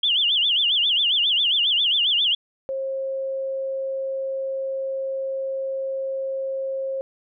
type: tone with vibrato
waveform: sine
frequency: 3151 Hz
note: G7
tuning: 8 cents sharp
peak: -17 dBFS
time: 0.03-2.35 s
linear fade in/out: 5 ms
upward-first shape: sine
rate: 7.4 Hz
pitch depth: 210 cents each way
type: tone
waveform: sine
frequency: 536 Hz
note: C5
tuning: 42 cents sharp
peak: -24 dBFS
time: 2.69-7.01 s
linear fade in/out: 0 ms
effects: none